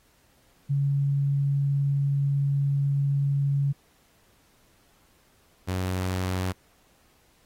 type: tone pair in turn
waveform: sine / sawtooth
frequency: 140.2 / 92.52 Hz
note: C#3 / F#2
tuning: +20 / 0 cents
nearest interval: perfect fifth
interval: 720 cents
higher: first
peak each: -21 / -22 dBFS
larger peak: first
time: 0.69-3.73 / 5.67-6.53 s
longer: first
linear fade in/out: 20 ms
effects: pink hiss -63 dBFS RMS until 7.45 s + AAC 48 kbps